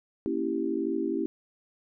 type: chord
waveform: sine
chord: A# diminished seventh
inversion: none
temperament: equal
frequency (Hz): 233.1 / 277.2 / 329.6 / 392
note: A#3 / C#4 / E4 / G4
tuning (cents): 0 / 0 / 0 / 0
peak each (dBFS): -35 / -32 / -30 / -32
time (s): 0.26-1.26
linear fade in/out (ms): 0
effects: none